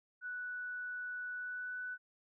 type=tone with pitch glide; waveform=sine; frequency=1480 to 1492 Hz; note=F#6 to F#6; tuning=0 to +14 cents; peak=-39 dBFS; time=0.21-1.98 s; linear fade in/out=50 ms; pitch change=+14 cents; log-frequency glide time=1.35-1.78 s; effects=none